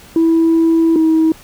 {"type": "tone pair in turn", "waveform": "sine", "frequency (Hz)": [328.1, 319.9], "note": ["E4", "D#4"], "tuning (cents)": [-8, 48], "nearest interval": "unison", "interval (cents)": 44, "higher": "first", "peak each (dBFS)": -7, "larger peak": "neither", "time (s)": [[0.16, 0.96], [0.96, 1.32]], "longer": "first", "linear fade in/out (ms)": 2, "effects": ["tanh soft clip ceiling -6 dBFS", "pink hiss -41 dBFS RMS until 1.43 s"]}